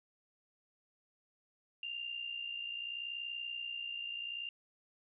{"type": "tone with amplitude modulation", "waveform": "sine", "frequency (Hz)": 2794, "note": "F7", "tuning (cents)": 0, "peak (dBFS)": -36, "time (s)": [1.83, 4.49], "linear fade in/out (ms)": 2, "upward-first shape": "sine", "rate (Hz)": 60.7, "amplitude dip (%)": 60, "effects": []}